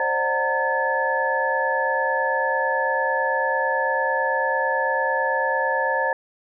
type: tone cluster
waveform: sine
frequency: 530 / 599 / 739 / 913 / 1722 Hz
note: C5 / D5 / F#5 / A#5 / A6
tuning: +22 / +34 / -2 / -36 / -38 cents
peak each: -25 / -30 / -31 / -24 / -24 dBFS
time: 0-6.13 s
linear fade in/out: 2 ms
effects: none